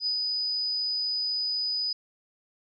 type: tone with ADSR envelope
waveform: sine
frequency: 4978 Hz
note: D#8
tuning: in tune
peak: -24 dBFS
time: 0-1.93 s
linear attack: 63 ms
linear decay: 99 ms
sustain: -2 dB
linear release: 6 ms
effects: none